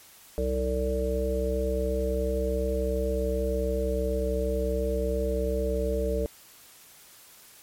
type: harmonic tone with a mistuned harmonic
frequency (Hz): 64.3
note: C2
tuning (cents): -30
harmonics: 1 / 3 / 5 / 7 / 9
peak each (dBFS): -28 / -35 / -37 / -29 / -31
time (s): 0.38-6.26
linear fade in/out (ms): 0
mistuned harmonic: 3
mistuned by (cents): -25
effects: white hiss -52 dBFS RMS until 7.62 s + MP3 64 kbps